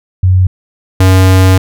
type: tone pair in turn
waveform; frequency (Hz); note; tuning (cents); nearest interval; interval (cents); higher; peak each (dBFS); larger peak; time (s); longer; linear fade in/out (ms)
sine / square; 92.5 / 93.85; F#2 / F#2; 0 / +25; unison; 25; second; -4; neither; 0.23-0.47 / 1-1.58; second; 5
effects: none